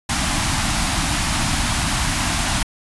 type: band-stop noise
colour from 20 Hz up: pink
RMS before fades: -20 dBFS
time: 0.09-2.63 s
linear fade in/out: 5 ms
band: 310 to 660 Hz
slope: 48 dB/octave
effects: resampled to 24000 Hz